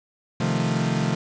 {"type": "chord", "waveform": "40% pulse", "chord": "F dominant seventh", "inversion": "second", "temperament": "equal", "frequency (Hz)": [130.81, 155.56, 174.61, 220], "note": ["C3", "Eb3", "F3", "A3"], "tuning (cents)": [0, 0, 0, 0], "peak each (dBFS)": -26, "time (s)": [0.4, 1.15], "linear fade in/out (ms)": 5, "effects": ["resampled to 16000 Hz", "7-bit"]}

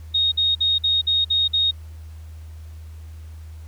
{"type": "tone bursts", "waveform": "sine", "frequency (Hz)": 3729, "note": "A#7", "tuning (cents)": 0, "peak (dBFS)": -16, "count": 7, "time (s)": [0.14, 1.712], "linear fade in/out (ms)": 10, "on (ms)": 180, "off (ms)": 52, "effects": ["added 79 Hz sine -35 dBFS peak until 3.67 s", "pink hiss -55 dBFS RMS until 3.67 s"]}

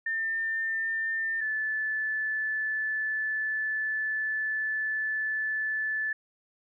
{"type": "tone pair in turn", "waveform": "sine", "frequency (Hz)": [1799, 1742.7], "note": ["A6", "A6"], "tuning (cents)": [38, -17], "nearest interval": "minor second", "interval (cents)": 55, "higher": "first", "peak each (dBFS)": -27, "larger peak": "neither", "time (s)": [[0.06, 1.41], [1.41, 6.13]], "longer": "second", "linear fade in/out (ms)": 5, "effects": []}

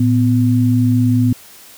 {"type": "tone pair together", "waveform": "sine", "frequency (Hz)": [113.08, 250.5], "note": ["A2", "B3"], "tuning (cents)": [48, 25], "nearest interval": "octave + major second", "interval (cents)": 1377, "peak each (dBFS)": -13, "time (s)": [0, 1.33], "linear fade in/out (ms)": 5, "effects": ["white hiss -41 dBFS RMS until 1.77 s"]}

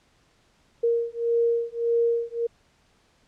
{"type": "beating tone pair", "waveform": "sine", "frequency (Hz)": [466.2, 467.9], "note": ["A#4", "A#4"], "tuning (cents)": [0, 6], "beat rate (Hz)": 1.7, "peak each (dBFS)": [-24, -24], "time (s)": [0.83, 2.47], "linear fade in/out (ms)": 10, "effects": ["pink hiss -63 dBFS RMS until 3.27 s", "low-pass 7000 Hz 12 dB/octave"]}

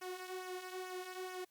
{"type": "tone with flanger", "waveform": "sawtooth", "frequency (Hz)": 368.6, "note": "F#4", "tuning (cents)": -7, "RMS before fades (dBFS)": -45, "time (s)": [0.01, 1.45], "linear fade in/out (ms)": 10, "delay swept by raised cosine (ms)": [0.23, 3.03], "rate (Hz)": 2.3, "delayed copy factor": -0.6, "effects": ["white hiss -75 dBFS RMS until 1.5 s", "Opus 48 kbps"]}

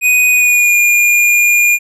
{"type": "tone with pitch glide", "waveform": "square", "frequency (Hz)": [2489, 2421], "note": ["D#7", "D#7"], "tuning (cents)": [0, -48], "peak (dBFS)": -8, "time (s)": [0.01, 1.79], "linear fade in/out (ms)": 50, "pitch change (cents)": -48, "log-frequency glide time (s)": [0.29, 0.78], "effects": ["resampled to 32000 Hz"]}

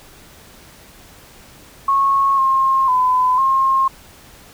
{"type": "tone with pitch steps", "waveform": "sine", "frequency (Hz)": [1096, 1068, 1010, 1069], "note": ["C#6", "C6", "B5", "C6"], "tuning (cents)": [-20, 35, 39, 37], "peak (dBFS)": -12, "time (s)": [1.88, 3.88], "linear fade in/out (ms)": 5, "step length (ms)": 500, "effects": ["pink hiss -44 dBFS RMS until 4.53 s"]}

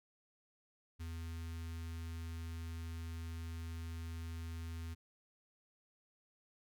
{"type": "tone with notch filter", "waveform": "square", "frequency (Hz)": 82.41, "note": "E2", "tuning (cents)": 0, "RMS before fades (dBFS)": -44, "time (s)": [0.99, 4.95], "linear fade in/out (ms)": 20, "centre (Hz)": 600, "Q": 0.6, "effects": []}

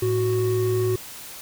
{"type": "tone pair together", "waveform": "triangle", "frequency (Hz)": [109.87, 370], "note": ["A2", "F#4"], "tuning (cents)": [-2, 0], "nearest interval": "octave + major sixth", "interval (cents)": 2102, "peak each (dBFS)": [-22, -19], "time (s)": [0.02, 0.96], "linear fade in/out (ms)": 5, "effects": ["white hiss -39 dBFS RMS until 1.41 s"]}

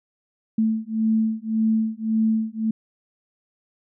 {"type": "beating tone pair", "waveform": "sine", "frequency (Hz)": [220, 221.8], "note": ["A3", "A3"], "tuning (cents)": [0, 14], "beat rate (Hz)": 1.8, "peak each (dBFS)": -22, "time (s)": [0.58, 2.71], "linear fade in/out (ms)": 5, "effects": []}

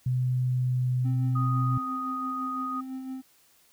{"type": "tone with pitch glide", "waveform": "sine", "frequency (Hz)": [126.5, 125.55], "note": ["B2", "B2"], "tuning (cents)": [42, 29], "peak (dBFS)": -23, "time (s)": [0.06, 1.78], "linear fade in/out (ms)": 5, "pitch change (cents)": -13, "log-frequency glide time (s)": [0.43, 1.5]}
{"type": "tone with tremolo", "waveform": "triangle", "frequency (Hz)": 261.6, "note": "C4", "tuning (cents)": 0, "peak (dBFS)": -30, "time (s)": [1.04, 3.22], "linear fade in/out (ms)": 20, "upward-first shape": "sine", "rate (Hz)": 5.9, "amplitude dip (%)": 40}
{"type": "tone", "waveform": "sine", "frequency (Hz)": 1244.5, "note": "D#6", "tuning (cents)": 0, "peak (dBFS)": -30, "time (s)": [1.35, 2.81], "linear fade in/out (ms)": 10}
{"effects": ["white hiss -62 dBFS RMS until 3.72 s"]}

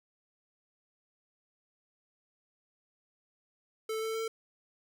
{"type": "tone with pitch steps", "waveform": "square", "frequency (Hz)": [440, 444.1, 448.2], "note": ["A4", "A4", "A4"], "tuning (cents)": [0, 16, 32], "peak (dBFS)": -33, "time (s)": [3.89, 4.28], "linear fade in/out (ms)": 5, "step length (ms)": 130, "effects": []}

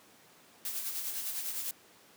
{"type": "noise with tremolo", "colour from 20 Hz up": "blue", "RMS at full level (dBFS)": -35, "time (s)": [0.65, 1.71], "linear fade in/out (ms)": 2, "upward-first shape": "sine", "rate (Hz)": 9.9, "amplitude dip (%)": 45, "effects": ["pink hiss -59 dBFS RMS until 2.16 s", "high-pass 200 Hz 12 dB/octave"]}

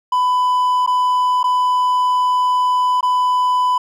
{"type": "tone with dropouts", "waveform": "triangle", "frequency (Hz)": 999, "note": "B5", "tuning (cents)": 20, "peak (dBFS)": -11, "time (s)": [0.12, 3.78], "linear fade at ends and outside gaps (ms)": 5, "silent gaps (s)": [[0.864, 0.874], [1.431, 1.44], [3.009, 3.028]], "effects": []}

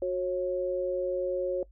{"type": "tone pair together", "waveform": "sine", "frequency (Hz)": [366.1, 545], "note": ["F#4", "C#5"], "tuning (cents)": [-18, -29], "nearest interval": "perfect fifth", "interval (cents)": 689, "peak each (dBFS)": [-31, -28], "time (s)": [0.02, 1.63], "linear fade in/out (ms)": 2, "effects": ["noise-tail reverb RT60 0.1 s tail -21 dB re dry", "added 50 Hz sine -52 dBFS peak until 1.71 s"]}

